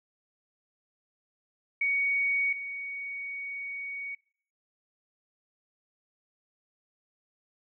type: tone pair in turn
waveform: sine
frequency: 2239 / 2239 Hz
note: C#7 / C#7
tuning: +17 / +17 cents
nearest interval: unison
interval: 0 cents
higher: neither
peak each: -24 / -34 dBFS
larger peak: first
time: 1.81-2.53 / 2.53-4.15 s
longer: second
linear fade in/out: 5 ms
effects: noise-tail reverb RT60 0.5 s tail -22 dB re dry